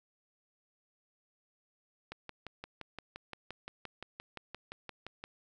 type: click train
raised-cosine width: 0.3 ms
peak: -26 dBFS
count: 19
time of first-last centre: 2.12-5.24 s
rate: 5.77 Hz
effects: none